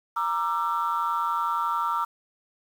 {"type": "tone cluster", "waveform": "sine", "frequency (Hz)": [936, 1179, 1350], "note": ["A#5", "D6", "E6"], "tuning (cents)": [7, 6, 41], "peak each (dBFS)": -27, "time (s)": [0.16, 2.05], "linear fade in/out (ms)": 10, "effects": ["tanh soft clip ceiling -17 dBFS", "8-bit"]}